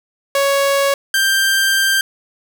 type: tone pair in turn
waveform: sawtooth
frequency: 556 / 1577.6 Hz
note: C#5 / G6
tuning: +5 / +11 cents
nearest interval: octave + tritone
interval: 1806 cents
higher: second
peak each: -9 dBFS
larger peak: neither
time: 0.35-0.94 / 1.14-2.01 s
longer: second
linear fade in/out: 2 ms
effects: none